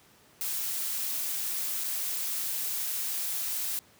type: noise with dropouts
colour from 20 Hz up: blue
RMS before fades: -32 dBFS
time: 0.41-3.79 s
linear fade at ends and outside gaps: 0 ms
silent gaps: 1.838-1.842 s
effects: pink hiss -59 dBFS RMS until 3.99 s + high-pass 100 Hz 12 dB/octave